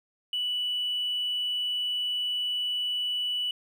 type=tone with hard clipping; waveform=sine; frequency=2960 Hz; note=F#7; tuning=in tune; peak=-27 dBFS; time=0.33-3.51 s; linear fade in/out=2 ms; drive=1 dB; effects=none